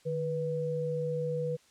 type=tone pair together; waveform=sine; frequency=152.4 / 489.9 Hz; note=D#3 / B4; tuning=-36 / -14 cents; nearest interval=octave + minor sixth; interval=2022 cents; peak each=-34 / -31 dBFS; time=0.05-1.57 s; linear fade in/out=20 ms; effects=white hiss -63 dBFS RMS until 1.7 s + low-pass 8000 Hz 12 dB/octave